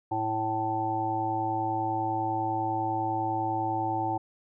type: harmonic tone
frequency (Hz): 110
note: A2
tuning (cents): 0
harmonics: 1 / 3 / 5 / 7 / 8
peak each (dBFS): -36 / -33 / -41 / -30 / -31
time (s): 0.11-4.18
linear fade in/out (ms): 10
effects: none